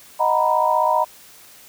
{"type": "chord", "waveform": "sine", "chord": "B major seventh", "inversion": "first", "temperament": "equal", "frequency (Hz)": [622.3, 740, 932.3, 987.8], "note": ["D#5", "F#5", "A#5", "B5"], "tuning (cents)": [0, 0, 0, 0], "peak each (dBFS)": [-21, -24, -19, -20], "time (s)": [0.19, 1.05], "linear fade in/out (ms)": 20, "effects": ["white hiss -46 dBFS RMS until 1.68 s"]}